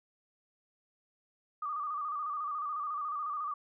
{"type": "tone with vibrato", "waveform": "sine", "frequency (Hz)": 1194, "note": "D6", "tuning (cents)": 28, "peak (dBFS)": -33, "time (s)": [1.62, 3.54], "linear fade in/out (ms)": 5, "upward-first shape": "square", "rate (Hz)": 14, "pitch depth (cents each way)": 58, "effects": []}